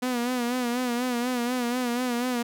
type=tone with vibrato; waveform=sawtooth; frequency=245.3 Hz; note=B3; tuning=12 cents flat; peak=-21 dBFS; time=0.02-2.43 s; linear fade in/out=10 ms; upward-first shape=sine; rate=4.1 Hz; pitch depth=64 cents each way; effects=none